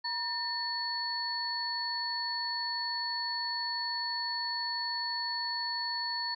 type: tone cluster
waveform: sine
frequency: 952 / 1803 / 4416 Hz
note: A#5 / A6 / C#8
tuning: +36 / +42 / -7 cents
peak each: -38 / -39 / -33 dBFS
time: 0.04-6.35 s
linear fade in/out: 10 ms
effects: none